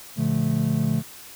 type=chord; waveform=triangle; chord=Bb major seventh; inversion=none; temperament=just; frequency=116.54 / 145.68 / 174.81 / 218.5 Hz; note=Bb2 / D3 / F3 / A3; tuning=0 / -14 / +2 / -12 cents; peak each=-26 / -22 / -26 / -22 dBFS; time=0.16-1.03 s; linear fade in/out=50 ms; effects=white hiss -43 dBFS RMS until 1.35 s